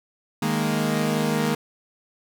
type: chord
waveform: sawtooth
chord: D# suspended fourth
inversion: none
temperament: equal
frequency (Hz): 155.56 / 207.7 / 233.1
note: D#3 / G#3 / A#3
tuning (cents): 0 / 0 / 0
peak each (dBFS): -22 / -22 / -21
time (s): 0.42-1.55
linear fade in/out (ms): 5
effects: none